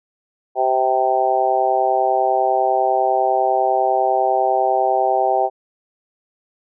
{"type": "harmonic tone", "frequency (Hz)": 130, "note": "C3", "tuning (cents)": -11, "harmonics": [3, 4, 5, 6, 7], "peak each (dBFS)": [-23, -23, -20, -17, -28], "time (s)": [0.55, 5.5], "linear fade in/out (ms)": 50, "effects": []}